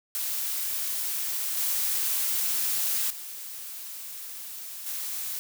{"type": "noise with level steps", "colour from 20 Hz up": "blue", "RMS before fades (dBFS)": [-30, -27, -39, -33], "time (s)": [0.15, 5.39], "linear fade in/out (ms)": 0, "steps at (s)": [1.57, 3.1, 4.86], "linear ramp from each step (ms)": 5, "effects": []}